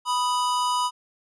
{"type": "tone pair together", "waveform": "square", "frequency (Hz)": [987.8, 1244.5], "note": ["B5", "D#6"], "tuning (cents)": [0, 0], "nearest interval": "major third", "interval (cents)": 400, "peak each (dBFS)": [-23, -30], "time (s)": [0.05, 0.91], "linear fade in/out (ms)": 50, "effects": ["resampled to 24000 Hz"]}